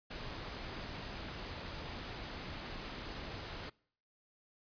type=noise; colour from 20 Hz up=pink; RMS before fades=-44 dBFS; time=0.1-3.7 s; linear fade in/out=10 ms; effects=noise-tail reverb RT60 0.6 s tail -25 dB re dry + resampled to 11025 Hz